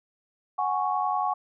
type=chord; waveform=sine; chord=F# suspended second; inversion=none; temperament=equal; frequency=740 / 830.6 / 1108.7 Hz; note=F#5 / G#5 / C#6; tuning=0 / 0 / 0 cents; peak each=-28 dBFS; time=0.58-1.34 s; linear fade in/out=10 ms; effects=none